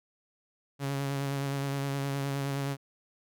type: tone with vibrato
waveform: sawtooth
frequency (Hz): 138.9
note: C#3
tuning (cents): +4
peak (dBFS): -26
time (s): 0.79-2.77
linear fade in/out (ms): 50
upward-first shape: sine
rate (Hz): 9.6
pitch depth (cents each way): 23
effects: none